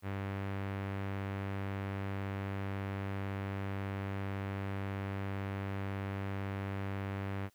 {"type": "tone with low-pass filter", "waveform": "sawtooth", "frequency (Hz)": 98.1, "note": "G2", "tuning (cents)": 2, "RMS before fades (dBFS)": -38, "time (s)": [0.02, 7.5], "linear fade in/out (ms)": 50, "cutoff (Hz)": 2200, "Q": 1.4, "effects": ["white hiss -71 dBFS RMS until 7.54 s"]}